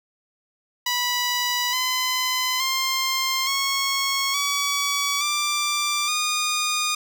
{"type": "tone with pitch steps", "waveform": "10% pulse", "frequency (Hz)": [981, 1017.9, 1056.3, 1096.1, 1137.3, 1180.2, 1224.6], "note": ["B5", "C6", "C6", "C#6", "C#6", "D6", "D#6"], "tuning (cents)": [-12, -48, 16, -20, 44, 8, -28], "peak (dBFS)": -13, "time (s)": [0.86, 6.95], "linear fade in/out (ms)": 5, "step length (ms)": 870, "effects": []}